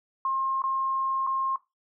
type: tone with dropouts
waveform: sine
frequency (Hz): 1067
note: C6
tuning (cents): +34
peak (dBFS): -24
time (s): 0.25-1.56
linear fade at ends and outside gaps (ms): 2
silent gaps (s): 0.62-0.638 / 1.267-1.271
effects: noise-tail reverb RT60 0.2 s tail -17 dB re dry